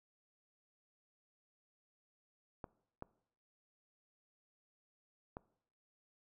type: clicks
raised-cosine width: 1 ms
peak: -30 dBFS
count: 3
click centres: 2.642 / 3.024 / 5.369 s
effects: noise-tail reverb RT60 0.7 s tail -21 dB re dry